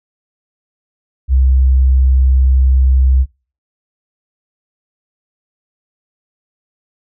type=tone; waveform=sine; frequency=65.2 Hz; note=C2; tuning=5 cents flat; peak=-7 dBFS; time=1.28-3.26 s; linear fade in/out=50 ms; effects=noise-tail reverb RT60 0.4 s tail -25 dB re dry